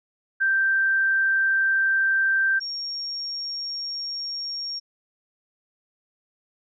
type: tone pair in turn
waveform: sine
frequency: 1568 / 5554 Hz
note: G6 / F8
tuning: 0 / -10 cents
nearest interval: octave + minor seventh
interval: 2190 cents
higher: second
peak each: -18 / -28 dBFS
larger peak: first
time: 0.4-2.6 / 2.6-4.8 s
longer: neither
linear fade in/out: 20 ms
effects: none